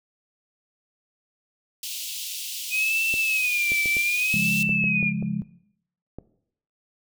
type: high-pass noise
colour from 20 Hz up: pink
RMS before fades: -33 dBFS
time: 1.83-4.63 s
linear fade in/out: 2 ms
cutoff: 2700 Hz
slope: 48 dB/octave
type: tone with vibrato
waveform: sine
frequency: 2489 Hz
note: D#7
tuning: in tune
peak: -21 dBFS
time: 2.7-5.13 s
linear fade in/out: 50 ms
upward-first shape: sine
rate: 0.66 Hz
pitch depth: 120 cents each way
type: clicks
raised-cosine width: 2 ms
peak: -22 dBFS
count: 9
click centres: 3.14 / 3.719 / 3.858 / 3.968 / 4.693 / 4.841 / 5.028 / 5.226 / 6.186 s
type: chord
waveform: sine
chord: Db major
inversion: none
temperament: equal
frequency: 138.59 / 174.61 / 207.7 Hz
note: Db3 / F3 / Ab3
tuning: 0 / 0 / 0 cents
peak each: -31 / -28 / -27 dBFS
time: 4.34-5.42 s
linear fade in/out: 0 ms
effects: noise-tail reverb RT60 0.7 s tail -17 dB re dry